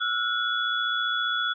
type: tone cluster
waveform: sine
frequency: 1334 / 1449 / 3401 Hz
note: E6 / F#6 / G#7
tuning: +20 / -37 / +40 cents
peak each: -30 / -27 / -28 dBFS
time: 0-1.54 s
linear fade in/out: 20 ms
effects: none